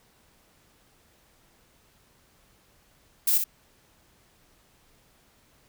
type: noise with echo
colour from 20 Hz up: violet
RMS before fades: -22 dBFS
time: 3.27-3.38 s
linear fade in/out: 5 ms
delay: 61 ms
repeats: 1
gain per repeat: -6 dB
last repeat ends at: 3.441 s
effects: pink hiss -62 dBFS RMS until 5.68 s